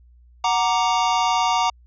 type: chord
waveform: square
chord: Gb augmented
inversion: none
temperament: equal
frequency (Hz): 740 / 932.3 / 1174.7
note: Gb5 / Bb5 / D6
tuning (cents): 0 / 0 / 0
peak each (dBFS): -23 / -21 / -25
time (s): 0.44-1.7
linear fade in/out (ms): 5
effects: added 60 Hz sine -48 dBFS peak until 1.86 s + resampled to 16000 Hz